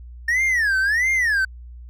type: tone with vibrato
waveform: triangle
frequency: 1800 Hz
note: A6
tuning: 39 cents sharp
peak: -15 dBFS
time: 0.28-1.45 s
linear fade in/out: 5 ms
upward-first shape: sine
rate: 1.5 Hz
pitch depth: 280 cents each way
effects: added 60 Hz sine -36 dBFS peak until 1.89 s